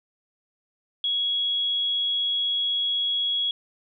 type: tone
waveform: sine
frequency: 3332 Hz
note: G#7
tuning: 5 cents sharp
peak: -22 dBFS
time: 1.04-3.51 s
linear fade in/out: 2 ms
effects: none